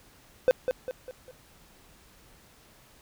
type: tone with echo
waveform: triangle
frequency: 510 Hz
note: C5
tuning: 44 cents flat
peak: -14 dBFS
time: 0.48-0.51 s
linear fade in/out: 0 ms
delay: 200 ms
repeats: 4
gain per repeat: -7 dB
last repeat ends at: 1.31 s
effects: pink hiss -57 dBFS RMS until 3.01 s